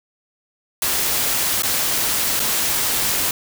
white noise with dropouts, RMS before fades -20 dBFS, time 0.82-3.31 s, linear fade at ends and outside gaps 2 ms, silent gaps 1.622-1.633 / 2.396-2.4 s, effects none

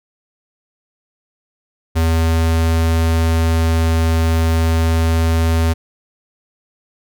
square tone, 81.8 Hz, E2, 13 cents flat, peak -13 dBFS, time 1.95-5.74 s, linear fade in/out 20 ms, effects none

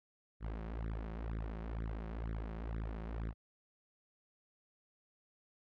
sawtooth tone with flanger, 55.2 Hz, A1, 6 cents sharp, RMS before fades -41 dBFS, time 0.4-3.34 s, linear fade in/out 50 ms, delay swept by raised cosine 0.52 to 5.52 ms, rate 2.1 Hz, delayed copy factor +1, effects low-pass 2000 Hz 12 dB/octave

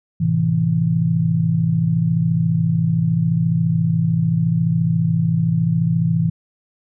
sine chord, A minor, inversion none, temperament equal, 110 / 130.81 / 164.81 Hz, A2 / C3 / E3, 0 / 0 / 0 cents, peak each -22 / -22 / -16 dBFS, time 0.2-6.3 s, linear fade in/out 10 ms, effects none

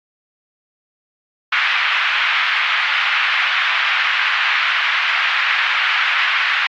white band-pass noise, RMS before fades -17 dBFS, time 1.52-6.67 s, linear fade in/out 5 ms, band 1200 to 2800 Hz, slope 24 dB/octave, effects low-pass 5000 Hz 12 dB/octave + AAC 48 kbps

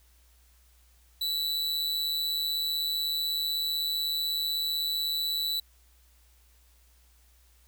45% pulse tone with amplitude modulation, 3951 Hz, B7, in tune, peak -25 dBFS, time 1.21-5.6 s, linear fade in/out 5 ms, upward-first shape sine, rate 156 Hz, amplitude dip 60%, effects added 60 Hz sine -59 dBFS peak until 7.67 s + white hiss -65 dBFS RMS until 7.67 s

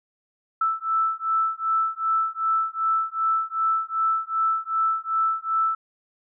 sine beating tone pair, 1318.5 / 1321.1 Hz, E6 / E6, 0 / +3 cents, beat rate 2.6 Hz, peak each -24 dBFS, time 0.61-5.75 s, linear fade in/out 5 ms, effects none

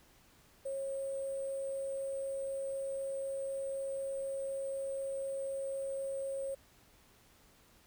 sine tone with sample-and-hold, 544 Hz, C#5, 33 cents flat, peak -35 dBFS, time 0.65-6.55 s, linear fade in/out 10 ms, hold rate 8820 Hz, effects pink hiss -64 dBFS RMS until 7.86 s

